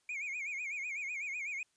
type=tone with vibrato; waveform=triangle; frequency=2308 Hz; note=D7; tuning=31 cents flat; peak=-35 dBFS; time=0.09-1.63 s; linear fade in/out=2 ms; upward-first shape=sine; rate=8 Hz; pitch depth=140 cents each way; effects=white hiss -75 dBFS RMS until 1.76 s + resampled to 22050 Hz